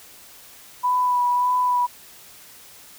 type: tone with vibrato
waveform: sine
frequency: 987.8 Hz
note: B5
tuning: in tune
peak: -17 dBFS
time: 0.83-1.87 s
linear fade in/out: 20 ms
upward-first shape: sine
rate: 1.7 Hz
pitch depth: 18 cents each way
effects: white hiss -46 dBFS RMS until 2.98 s